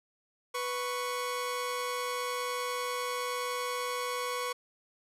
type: tone pair together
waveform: sawtooth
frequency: 493.9 / 1108.8 Hz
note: B4 / C#6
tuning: 0 / 0 cents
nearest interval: octave + major second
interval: 1400 cents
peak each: -31 / -31 dBFS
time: 0.54-4.53 s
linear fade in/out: 10 ms
effects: resampled to 32000 Hz